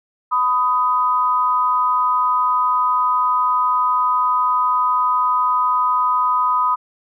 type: tone pair together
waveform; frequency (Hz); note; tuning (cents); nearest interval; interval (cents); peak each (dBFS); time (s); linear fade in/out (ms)
sine; 1000 / 1248; B5 / D#6; +21 / +5; major third; 384; -17; 0.31-6.76; 20
effects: none